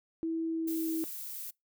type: tone with pitch glide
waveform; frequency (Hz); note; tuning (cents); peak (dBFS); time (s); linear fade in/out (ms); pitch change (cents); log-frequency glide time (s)
sine; 326.6 to 322.8; E4 to E4; -16 to -36; -30; 0.23-1.04; 0; -20; 0.46-0.92
type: noise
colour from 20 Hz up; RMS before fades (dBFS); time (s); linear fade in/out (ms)
violet; -41; 0.67-1.51; 10
effects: noise-tail reverb RT60 0.2 s tail -26 dB re dry